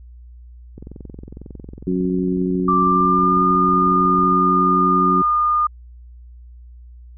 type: click train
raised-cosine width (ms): 3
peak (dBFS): -22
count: 79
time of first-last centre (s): 0.78-4.325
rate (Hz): 22
type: harmonic tone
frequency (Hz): 91.7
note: F#2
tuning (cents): -15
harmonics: 2 / 3 / 4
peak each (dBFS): -20 / -22 / -23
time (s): 1.87-5.22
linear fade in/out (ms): 5
type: tone with pitch glide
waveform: sine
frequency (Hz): 1174.7 to 1216.1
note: D6 to D#6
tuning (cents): 0 to -40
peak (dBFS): -14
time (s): 2.68-5.67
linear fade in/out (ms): 5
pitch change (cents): +60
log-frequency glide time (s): 2.8-3.43
effects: added 60 Hz sine -38 dBFS peak until 7.17 s